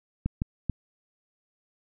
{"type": "clicks", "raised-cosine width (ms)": 5, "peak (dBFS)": -14, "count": 3, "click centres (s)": [0.26, 0.419, 0.697], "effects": []}